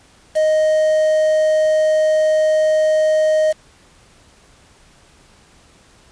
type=tone with quantisation; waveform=triangle; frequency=622.3 Hz; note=D#5; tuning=in tune; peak=-10 dBFS; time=0.35-3.53 s; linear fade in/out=20 ms; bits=5; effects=pink hiss -50 dBFS RMS until 6.11 s + resampled to 22050 Hz